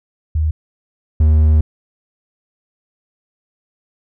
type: tone pair in turn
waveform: sine / triangle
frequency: 77.78 / 77.24 Hz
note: D#2 / D#2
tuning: 0 / -12 cents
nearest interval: unison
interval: 12 cents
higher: first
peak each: -13 / -6 dBFS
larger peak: second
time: 0.35-0.51 / 1.2-1.61 s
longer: second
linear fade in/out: 5 ms
effects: none